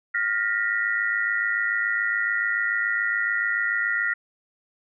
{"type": "tone cluster", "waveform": "sine", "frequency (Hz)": [1414, 1836, 1943], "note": ["F6", "A#6", "B6"], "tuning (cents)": [21, -27, -29], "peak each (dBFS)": -26, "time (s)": [0.14, 4.14], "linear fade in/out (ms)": 10, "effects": []}